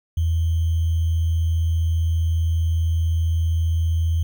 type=tone with sample-and-hold; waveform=sine; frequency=82.41 Hz; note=E2; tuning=in tune; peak=-17 dBFS; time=0.17-4.23 s; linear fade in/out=5 ms; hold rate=3150 Hz; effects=none